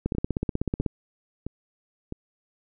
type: two click trains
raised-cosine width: 3 ms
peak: -19 / -12 dBFS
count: 4 / 14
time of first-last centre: 0.15-2.124 / 0.06-0.862 s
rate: 1.52 / 16.2 Hz
effects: none